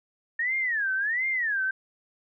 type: tone with vibrato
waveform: sine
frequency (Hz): 1800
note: A6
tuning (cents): +39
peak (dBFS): -24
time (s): 0.39-1.71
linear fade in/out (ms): 5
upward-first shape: sine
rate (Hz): 1.4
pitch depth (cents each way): 280
effects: none